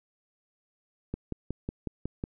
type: click train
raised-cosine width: 3 ms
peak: -19 dBFS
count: 7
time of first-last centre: 1.14-2.239 s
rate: 5.46 Hz
effects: none